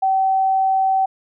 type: tone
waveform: sine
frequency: 767 Hz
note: G5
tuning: 38 cents flat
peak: -14 dBFS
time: 0.02-1.06 s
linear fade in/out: 10 ms
effects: none